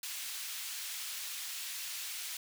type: high-pass noise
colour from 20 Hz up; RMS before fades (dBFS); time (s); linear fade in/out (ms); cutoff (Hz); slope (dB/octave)
pink; -41; 0.03-2.37; 2; 2700; 12
effects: none